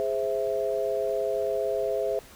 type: chord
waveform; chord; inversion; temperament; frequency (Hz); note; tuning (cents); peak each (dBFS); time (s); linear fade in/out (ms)
sine; Ab augmented; none; equal; 415.3 / 523.3 / 659.3; Ab4 / C5 / E5; 0 / 0 / 0; -29; 0-2.19; 0
effects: pink hiss -50 dBFS RMS until 2.35 s